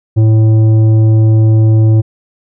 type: tone with tanh clipping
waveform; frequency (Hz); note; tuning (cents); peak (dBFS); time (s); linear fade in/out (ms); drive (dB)
sine; 110; A2; 0; -6; 0.16-2.02; 20; 9
effects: none